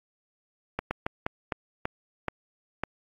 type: slowing click train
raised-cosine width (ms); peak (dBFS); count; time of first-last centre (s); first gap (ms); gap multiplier
0.5; -13; 8; 0.79-2.836; 120; 1.29
effects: AAC 32 kbps